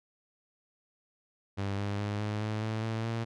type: tone with pitch steps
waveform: sawtooth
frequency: 99.3 / 101.33 / 103.4 / 105.51 / 107.66 / 109.86 / 112.11 / 114.4 Hz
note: G2 / G#2 / G#2 / G#2 / A2 / A2 / A2 / A#2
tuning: +23 / -42 / -7 / +28 / -37 / -2 / +33 / -32 cents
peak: -27 dBFS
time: 1.57-3.25 s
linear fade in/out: 20 ms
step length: 210 ms
effects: low-pass 5000 Hz 12 dB/octave